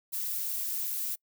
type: noise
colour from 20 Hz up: violet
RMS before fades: -33 dBFS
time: 0.12-1.16 s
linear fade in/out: 20 ms
effects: noise-tail reverb RT60 0.1 s tail -26 dB re dry